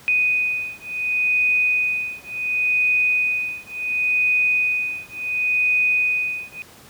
sine beating tone pair, 2489 / 2489.7 Hz, D#7 / D#7, 0 / 0 cents, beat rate 0.7 Hz, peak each -21 dBFS, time 0.08-6.62 s, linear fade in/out 0 ms, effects pink hiss -46 dBFS RMS until 6.89 s + high-pass 80 Hz 12 dB/octave

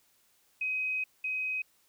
sine tone pair in turn, 2524 / 2524 Hz, D#7 / D#7, +24 / +24 cents, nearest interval unison, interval 0 cents, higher neither, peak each -29 / -30 dBFS, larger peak first, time 0.61-1.04 / 1.24-1.62 s, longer first, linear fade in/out 5 ms, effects white hiss -68 dBFS RMS until 1.88 s

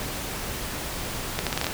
accelerating click train, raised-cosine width 0.2 ms, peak -7 dBFS, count 7, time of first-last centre 1.39-1.668 s, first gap 77 ms, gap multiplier 0.79, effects pink hiss -32 dBFS RMS until 1.73 s

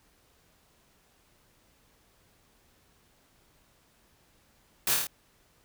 white noise with echo, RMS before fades -27 dBFS, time 4.87-4.94 s, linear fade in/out 2 ms, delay 26 ms, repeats 5, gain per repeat -2 dB, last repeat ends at 5.07 s, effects pink hiss -65 dBFS RMS until 5.64 s

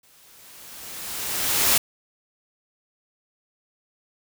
white noise with exponential growth, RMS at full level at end -17 dBFS, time 0.03-1.78 s, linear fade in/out 5 ms, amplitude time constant 380 ms, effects none

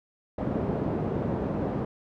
pink band-pass noise, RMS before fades -29 dBFS, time 0.38-1.85 s, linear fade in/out 5 ms, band 120 to 550 Hz, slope 12 dB/octave, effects none

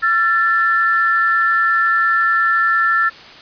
sine tone pair together, 1354.3 / 1760 Hz, E6 / A6, +46 / 0 cents, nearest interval perfect fourth, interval 454 cents, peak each -15 dBFS, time 0.02-3.1 s, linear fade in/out 20 ms, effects white hiss -38 dBFS RMS until 3.41 s + resampled to 11025 Hz

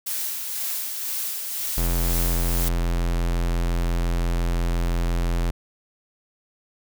blue noise with tremolo, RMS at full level -27 dBFS, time 0.06-2.69 s, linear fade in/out 10 ms, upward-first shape sine, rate 2 Hz, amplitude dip 35%
square tone, 42.88 Hz, F1, 31 cents flat, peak -21 dBFS, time 1.77-5.51 s, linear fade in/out 10 ms
effects none

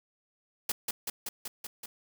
white noise with echo, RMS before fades -30 dBFS, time 0.69-0.72 s, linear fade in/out 5 ms, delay 190 ms, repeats 6, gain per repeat -2 dB, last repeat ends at 1.86 s, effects none

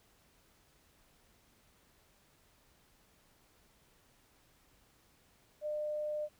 sine tone, 602 Hz, D5, 43 cents sharp, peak -34 dBFS, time 5.61-6.29 s, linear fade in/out 50 ms, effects pink hiss -68 dBFS RMS until 6.39 s

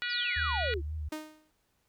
harmonic tone, 484.4 Hz, B4, 34 cents flat, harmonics 3 / 4 / 5 / 6 / 7 / 8 / 9, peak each -35 / -37 / -39 / -41 / -42 / -43 / -44 dBFS, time 0.02-0.74 s, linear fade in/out 0 ms
sine exponential sweep, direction down, 5274 to 311.9 Hz, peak -32 dBFS, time 0.09-0.82 s, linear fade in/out 50 ms
sine tone with vibrato, 76 Hz, D#2, 40 cents flat, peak -33 dBFS, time 0.36-1.09 s, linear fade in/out 10 ms, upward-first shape triangle, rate 3.8 Hz, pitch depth 67 cents each way
sawtooth tone with exponential decay, 309 Hz, D#4, 12 cents flat, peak -29 dBFS, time 1.12-1.51 s, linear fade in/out 5 ms, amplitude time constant 84 ms
effects pink hiss -74 dBFS RMS until 1.88 s

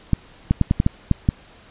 clicks, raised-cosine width 5 ms, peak -3 dBFS, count 8, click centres 0.133 / 0.51 / 0.613 / 0.711 / 0.801 / 0.864 / 1.113 / 1.289 s, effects pink hiss -48 dBFS RMS until 1.7 s + resampled to 8000 Hz

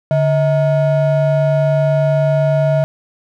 triangle ring-modulated tone, 392 Hz, G4, in tune, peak -6 dBFS, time 0.11-2.84 s, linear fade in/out 0 ms, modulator 247 Hz, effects none

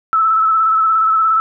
sine tone with vibrato, 1309 Hz, E6, 13 cents flat, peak -10 dBFS, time 0.13-1.4 s, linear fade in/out 0 ms, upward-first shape square, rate 17 Hz, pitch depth 24 cents each way, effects none

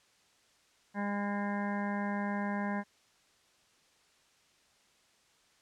harmonic tone with a mistuned harmonic, 203 Hz, G#3, 39 cents flat, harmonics 1 / 2 / 3 / 4 / 5 / 7 / 8 / 9 / 10, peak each -33 / -47 / -42 / -41 / -42 / -52 / -43 / -46 / -50 dBFS, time 0.94-2.84 s, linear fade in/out 50 ms, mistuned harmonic 10, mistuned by +62 cents, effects white hiss -67 dBFS RMS until 5.61 s + low-pass 7000 Hz 12 dB/octave

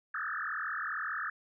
sine tone with frequency modulation, 1510 Hz, F#6, 35 cents sharp, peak -33 dBFS, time 0.14-1.3 s, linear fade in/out 5 ms, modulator 42.3 Hz, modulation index 6.7, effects none

